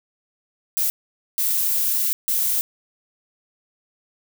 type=noise bursts at uneven times; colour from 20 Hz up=violet; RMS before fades=-21 dBFS; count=3; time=0.77-0.9 / 1.38-2.13 / 2.28-2.61 s; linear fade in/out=0 ms; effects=none